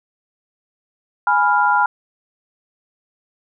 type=chord; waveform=sine; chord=F diminished; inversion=first; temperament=equal; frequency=830.6 / 987.8 / 1396.9 Hz; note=Ab5 / Cb6 / F6; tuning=0 / 0 / 0 cents; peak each=-17 dBFS; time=1.27-1.86 s; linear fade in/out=2 ms; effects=none